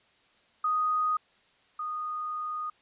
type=tone pair in turn; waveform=sine; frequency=1244.5 / 1234.5 Hz; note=D#6 / D#6; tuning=0 / -14 cents; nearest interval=unison; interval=14 cents; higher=first; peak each=-24 / -31 dBFS; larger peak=first; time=0.64-1.17 / 1.79-2.7 s; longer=second; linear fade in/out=5 ms; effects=white hiss -64 dBFS RMS until 2.81 s + resampled to 8000 Hz